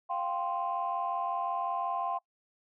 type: chord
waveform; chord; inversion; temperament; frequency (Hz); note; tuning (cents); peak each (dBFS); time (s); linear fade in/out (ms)
sine; F suspended second; none; equal; 698.5 / 784 / 1046.5; F5 / G5 / C6; 0 / 0 / 0; -34 / -34 / -33; 0.09-2.19; 20
effects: noise-tail reverb RT60 0.1 s tail -23 dB re dry + tanh soft clip ceiling -22 dBFS